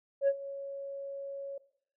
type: tone with ADSR envelope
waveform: sine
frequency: 554.4 Hz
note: C#5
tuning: in tune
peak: -19 dBFS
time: 0.21-1.58 s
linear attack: 68 ms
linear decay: 49 ms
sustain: -18 dB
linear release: 5 ms
effects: noise-tail reverb RT60 0.6 s tail -17 dB re dry + tanh soft clip ceiling -21 dBFS